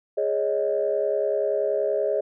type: chord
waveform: sine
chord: Ab suspended fourth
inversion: none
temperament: equal with one note detuned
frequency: 415.3 / 554.4 / 624.8 Hz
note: Ab4 / Db5 / Eb5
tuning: 0 / 0 / +7 cents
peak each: -25 dBFS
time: 0.17-2.21 s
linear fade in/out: 10 ms
effects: tanh soft clip ceiling -12 dBFS